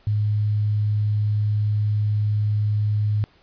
sine tone with quantisation, 105.1 Hz, G#2, 21 cents sharp, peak -18 dBFS, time 0.07-3.24 s, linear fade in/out 0 ms, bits 8, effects pink hiss -57 dBFS RMS until 3.42 s + resampled to 11025 Hz

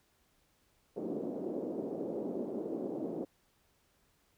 pink band-pass noise, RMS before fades -38 dBFS, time 0.96-3.25 s, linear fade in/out 10 ms, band 240 to 510 Hz, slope 24 dB/octave, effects pink hiss -72 dBFS RMS until 4.37 s

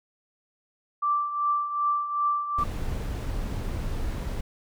sine tone with tremolo, 1172 Hz, D6, 4 cents flat, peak -20 dBFS, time 1.02-2.64 s, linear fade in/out 10 ms, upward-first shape triangle, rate 2.6 Hz, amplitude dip 70%
brown noise, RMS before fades -30 dBFS, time 2.58-4.41 s, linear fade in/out 5 ms
effects none

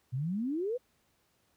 sine exponential sweep, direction up, 119.3 to 520 Hz, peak -30 dBFS, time 0.12-0.78 s, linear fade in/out 20 ms, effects pink hiss -72 dBFS RMS until 1.56 s + high-pass 60 Hz 12 dB/octave

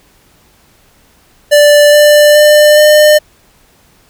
square tone with pitch steps, 587.3 / 592.8 / 598.3 / 603.8 Hz, D5 / D5 / D5 / D5, 0 / +16 / +32 / +48 cents, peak -3 dBFS, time 1.51-3.19 s, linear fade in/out 20 ms, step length 420 ms, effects pink hiss -48 dBFS RMS until 4.09 s

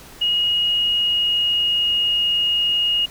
sine tone with pitch glide, 2882 to 2865 Hz, F#7 to F7, -46 to +44 cents, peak -16 dBFS, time 0.21-3.06 s, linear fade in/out 10 ms, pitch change -10 cents, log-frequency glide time 0.58-2.26 s, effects pink hiss -42 dBFS RMS until 3.1 s

